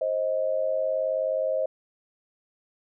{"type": "tone pair together", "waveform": "sine", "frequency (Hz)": [528.8, 628], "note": ["C5", "D#5"], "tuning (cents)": [18, 16], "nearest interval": "minor third", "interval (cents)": 298, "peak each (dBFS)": -26, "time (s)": [0.01, 1.66], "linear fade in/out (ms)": 5, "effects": []}